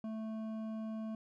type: tone with hard clipping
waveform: sine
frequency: 220 Hz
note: A3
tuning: in tune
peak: -40 dBFS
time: 0.04-1.15 s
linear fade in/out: 2 ms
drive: 9 dB
effects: none